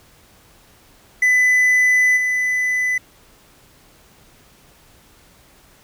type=tone with level steps; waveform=triangle; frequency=2001 Hz; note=B6; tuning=22 cents sharp; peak=-10 / -15 dBFS; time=1.22-2.98 s; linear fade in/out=5 ms; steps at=2.16 s; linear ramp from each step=20 ms; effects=pink hiss -51 dBFS RMS until 5.83 s